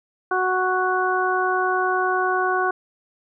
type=harmonic tone; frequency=370 Hz; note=F#4; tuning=in tune; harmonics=1 / 2 / 3 / 4; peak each=-24 / -24 / -24 / -24 dBFS; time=0.31-2.71 s; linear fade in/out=5 ms; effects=none